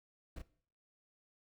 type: noise with echo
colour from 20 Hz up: brown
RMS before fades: -44 dBFS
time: 0.36-0.39 s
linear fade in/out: 5 ms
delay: 30 ms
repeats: 1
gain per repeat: -3 dB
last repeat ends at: 0.42 s
effects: noise-tail reverb RT60 0.5 s tail -17 dB re dry